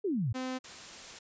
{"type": "exponential sweep", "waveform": "sine", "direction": "down", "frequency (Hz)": [438.6, 99.4], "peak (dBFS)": -28, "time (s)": [0.04, 0.33], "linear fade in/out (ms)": 10}
{"type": "tone", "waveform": "sawtooth", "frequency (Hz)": 257.4, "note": "C4", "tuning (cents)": -28, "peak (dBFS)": -30, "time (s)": [0.34, 0.59], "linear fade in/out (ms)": 20}
{"type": "noise", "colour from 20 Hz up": "white", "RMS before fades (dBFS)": -46, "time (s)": [0.64, 1.19], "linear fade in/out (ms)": 5}
{"effects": ["resampled to 16000 Hz"]}